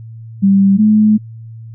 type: tone pair in turn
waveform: sine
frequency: 196 / 213.8 Hz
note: G3 / A3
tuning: 0 / -49 cents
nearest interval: major second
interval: 151 cents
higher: second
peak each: -6 dBFS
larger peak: neither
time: 0.42-0.78 / 0.78-1.18 s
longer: second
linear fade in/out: 20 ms
effects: added 113 Hz sine -29 dBFS peak until 1.74 s